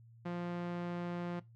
sawtooth tone with low-pass filter, 174.61 Hz, F3, in tune, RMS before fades -39 dBFS, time 0.25-1.4 s, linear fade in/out 10 ms, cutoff 2500 Hz, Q 0.57, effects noise-tail reverb RT60 0.2 s tail -19 dB re dry + added 115 Hz sine -56 dBFS peak until 1.55 s

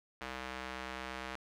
square tone with band-pass filter, 64.3 Hz, C2, 30 cents flat, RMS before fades -43 dBFS, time 0.21-1.36 s, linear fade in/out 5 ms, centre 1800 Hz, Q 0.78, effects none

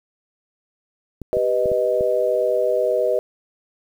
clicks, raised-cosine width 3 ms, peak -18 dBFS, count 5, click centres 1.217 / 1.369 / 1.658 / 1.717 / 2.009 s
sine chord, G augmented, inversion none, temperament equal, 392 / 493.9 / 622.3 Hz, G4 / B4 / D#5, 0 / 0 / 0 cents, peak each -24 / -20 / -20 dBFS, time 1.33-3.19 s, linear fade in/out 0 ms
effects 8-bit

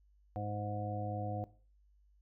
harmonic tone, 103.83 Hz, G#2, in tune, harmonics 1 / 2 / 3 / 5 / 6 / 7, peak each -39 / -46 / -47 / -45 / -49 / -41 dBFS, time 0.36-1.44 s, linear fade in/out 0 ms, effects noise-tail reverb RT60 0.4 s tail -18 dB re dry + added 50 Hz sine -64 dBFS peak until 2.21 s

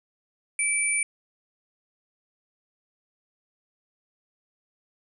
sine tone pair together, 2310 / 9240 Hz, D7 / D9, -29 / -29 cents, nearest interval 2 octaves, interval 2400 cents, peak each -25 dBFS, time 0.59-1.03 s, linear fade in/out 2 ms, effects 10-bit

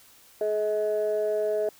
sine tone pair together, 423.7 / 637 Hz, G#4 / D#5, +35 / +41 cents, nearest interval perfect fifth, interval 706 cents, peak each -25 dBFS, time 0.41-1.69 s, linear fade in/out 2 ms, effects tanh soft clip ceiling -18 dBFS + white hiss -55 dBFS RMS until 1.79 s

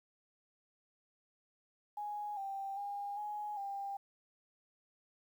sine tone with pitch steps, 831 / 785 / 810 / 836 / 795 Hz, G#5 / G5 / G#5 / G#5 / G5, +1 / +2 / -43 / +11 / +24 cents, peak -38 dBFS, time 1.97-3.97 s, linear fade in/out 5 ms, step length 400 ms, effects 11-bit

